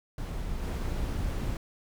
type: noise with level steps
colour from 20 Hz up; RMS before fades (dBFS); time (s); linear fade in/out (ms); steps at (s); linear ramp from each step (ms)
brown; -34 / -31; 0.18-1.57; 2; 0.62; 10
effects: none